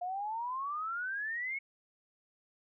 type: exponential sweep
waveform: sine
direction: up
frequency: 701 to 2217 Hz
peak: -34 dBFS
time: 0.01-1.59 s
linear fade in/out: 10 ms
effects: none